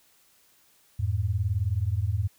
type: beating tone pair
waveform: sine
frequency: 87.31 / 106.31 Hz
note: F2 / G#2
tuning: 0 / +41 cents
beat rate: 19 Hz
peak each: -27 / -26 dBFS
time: 0.99-2.28 s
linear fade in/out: 10 ms
effects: white hiss -62 dBFS RMS until 2.38 s